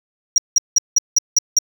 triangle tone bursts, 5700 Hz, F8, 34 cents sharp, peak -8 dBFS, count 7, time 0.36-1.587 s, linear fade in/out 2 ms, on 21 ms, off 180 ms, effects none

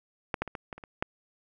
clicks, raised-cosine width 0.5 ms, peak -13 / -13 / -23 / -21 / -22 / -30 / -28 / -12 dBFS, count 8, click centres 0.342 / 0.42 / 0.477 / 0.552 / 0.728 / 0.78 / 0.838 / 1.025 s, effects none

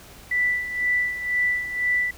sine tone with tremolo, 1975.5 Hz, B6, in tune, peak -18 dBFS, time 0.31-2.11 s, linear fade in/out 5 ms, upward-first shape sine, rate 2 Hz, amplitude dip 70%, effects added 60 Hz sine -51 dBFS peak until 2.17 s + pink hiss -46 dBFS RMS until 2.17 s

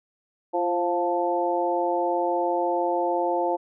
sine tone cluster, 345.3 / 528 / 702 / 879 Hz, F4 / C5 / F5 / A5, -20 / +16 / +9 / -2 cents, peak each -27 dBFS, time 0.53-3.57 s, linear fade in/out 20 ms, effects none

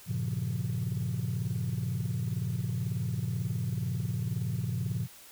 sine chord, G half-diminished seventh, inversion none, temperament equal, 98 / 116.54 / 138.59 / 174.61 Hz, G2 / Bb2 / Db3 / F3, 0 / 0 / 0 / 0 cents, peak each -36 / -31 / -34 / -35 dBFS, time 0.06-5.08 s, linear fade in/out 50 ms, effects tanh soft clip ceiling -24 dBFS + white hiss -52 dBFS RMS until 5.31 s

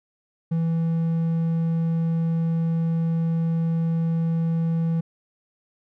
triangle tone, 164.81 Hz, E3, in tune, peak -18 dBFS, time 0.51-5.01 s, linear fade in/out 10 ms, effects none

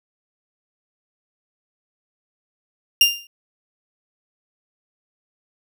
30% pulse tone with exponential decay, 2798 Hz, F7, 3 cents sharp, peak -5 dBFS, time 3.01-3.27 s, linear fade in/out 2 ms, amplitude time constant 56 ms, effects none

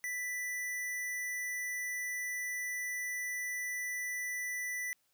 square tone, 1980 Hz, B6, 4 cents sharp, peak -36 dBFS, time 0.04-4.93 s, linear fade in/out 0 ms, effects white hiss -75 dBFS RMS until 5.13 s

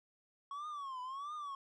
triangle tone with vibrato, 1106 Hz, C#6, 4 cents flat, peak -39 dBFS, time 0.51-1.55 s, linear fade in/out 2 ms, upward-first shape triangle, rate 1.5 Hz, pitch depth 190 cents each way, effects resampled to 22050 Hz

